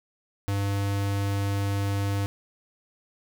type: tone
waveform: square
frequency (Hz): 99.8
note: G2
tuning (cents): +32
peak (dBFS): -25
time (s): 0.48-2.26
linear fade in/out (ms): 0
effects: none